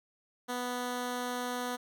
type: tone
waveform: 10% pulse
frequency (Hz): 246.9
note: B3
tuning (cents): 0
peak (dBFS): -25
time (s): 0.48-1.77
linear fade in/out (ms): 20
effects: none